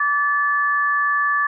sine tone pair together, 1158 / 1737.1 Hz, D6 / A6, -25 / -23 cents, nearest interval perfect fifth, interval 702 cents, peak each -19 dBFS, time 0-1.47 s, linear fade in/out 5 ms, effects none

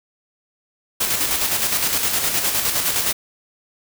white noise with tremolo, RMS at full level -19 dBFS, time 1-3.13 s, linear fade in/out 10 ms, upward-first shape square, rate 9.7 Hz, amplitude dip 40%, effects none

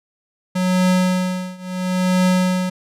square tone with tremolo, 183.6 Hz, F#3, 13 cents flat, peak -13 dBFS, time 0.55-2.7 s, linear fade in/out 10 ms, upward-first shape triangle, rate 0.73 Hz, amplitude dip 95%, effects low-pass 11000 Hz 12 dB/octave

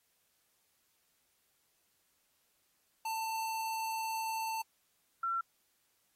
square / sine tone pair in turn, 892 / 1354.8 Hz, A5 / E6, +23 / +47 cents, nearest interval perfect fifth, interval 724 cents, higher second, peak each -35 / -31 dBFS, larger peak second, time 3.05-4.62 / 5.23-5.41 s, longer first, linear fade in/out 5 ms, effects white hiss -75 dBFS RMS until 6.15 s + AAC 48 kbps

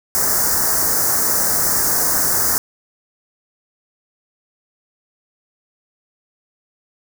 white band-stop noise, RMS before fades -17 dBFS, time 0.15-2.58 s, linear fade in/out 0 ms, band 1800 to 5100 Hz, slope 48 dB/octave, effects none

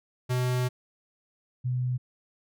square / sine tone pair in turn, 125.6 / 125.6 Hz, B2 / B2, +30 / +30 cents, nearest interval unison, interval 0 cents, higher neither, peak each -25 / -25 dBFS, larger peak neither, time 0.29-0.69 / 1.64-1.98 s, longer first, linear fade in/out 20 ms, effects none

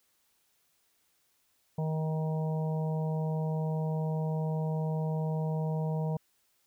harmonic tone, 157.5 Hz, D#3, 21 cents sharp, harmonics 1 / 3 / 4 / 5 / 6, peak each -29 / -39 / -41 / -45 / -45 dBFS, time 1.78-6.17 s, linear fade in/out 5 ms, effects white hiss -72 dBFS RMS until 6.66 s

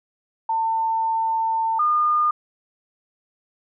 sine tone pair in turn, 898 / 1215.6 Hz, A5 / D#6, +35 / -41 cents, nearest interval perfect fourth, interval 524 cents, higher second, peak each -19 / -16 dBFS, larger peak second, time 0.49-1.79 / 1.79-2.31 s, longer first, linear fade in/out 5 ms, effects none

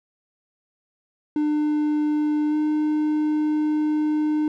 triangle tone with pitch glide, 300.3 to 304.1 Hz, D4 to D#4, +39 to -40 cents, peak -17 dBFS, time 1.36-4.48 s, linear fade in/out 2 ms, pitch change +21 cents, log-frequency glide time 2.49-2.55 s, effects none

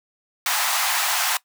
pink high-pass noise, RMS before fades -22 dBFS, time 0.46-1.37 s, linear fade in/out 2 ms, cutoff 730 Hz, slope 48 dB/octave, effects noise-tail reverb RT60 0.1 s tail -19 dB re dry

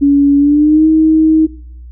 sine tone with pitch glide, 283.1 to 315.9 Hz, C#4 to D#4, +37 to +26 cents, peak -5 dBFS, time 0.01-1.47 s, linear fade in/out 20 ms, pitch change +189 cents, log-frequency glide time 0.38-0.86 s, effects noise-tail reverb RT60 0.7 s tail -21 dB re dry + added 60 Hz sine -29 dBFS peak until 1.91 s

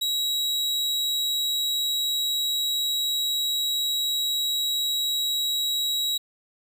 40% pulse tone, 3861 Hz, B7, 40 cents flat, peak -22 dBFS, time 0.01-6.18 s, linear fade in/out 10 ms, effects 10-bit

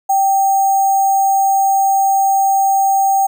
sine tone with sample-and-hold, 780 Hz, G5, 9 cents flat, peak -10 dBFS, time 0.09-3.27 s, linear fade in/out 10 ms, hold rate 7350 Hz, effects none

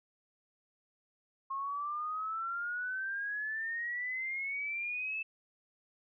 sine exponential sweep, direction up, 1075 to 2638 Hz, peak -34 dBFS, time 1.5-5.23 s, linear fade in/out 10 ms, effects none

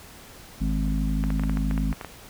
harmonic tone, 52.5 Hz, G#1, 19 cents sharp, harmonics 1 / 3 / 4 / 5, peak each -24 / -29 / -30 / -31 dBFS, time 0.6-1.94 s, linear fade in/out 20 ms
clicks, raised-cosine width 0.5 ms, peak -19 dBFS, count 11, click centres 1.239 / 1.304 / 1.396 / 1.436 / 1.496 / 1.572 / 1.711 / 1.778 / 1.928 / 2.012 / 2.047 s
effects pink hiss -46 dBFS RMS until 2.29 s

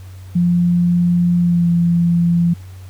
sine tone with pitch glide, 174.61 to 171.12 Hz, F3 to F3, 0 to -35 cents, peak -11 dBFS, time 0.35-2.54 s, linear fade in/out 10 ms, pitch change -35 cents, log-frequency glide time 1.39-1.69 s, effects added 93 Hz sine -32 dBFS peak until 2.89 s + pink hiss -48 dBFS RMS until 2.89 s

